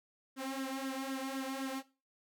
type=tone with flanger; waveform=sawtooth; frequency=267.3 Hz; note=C4; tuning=37 cents sharp; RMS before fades=-39 dBFS; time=0.36-1.83 s; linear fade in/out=50 ms; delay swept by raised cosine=0.57 to 2.87 ms; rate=3.9 Hz; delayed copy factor=+0.7; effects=noise-tail reverb RT60 0.3 s tail -17 dB re dry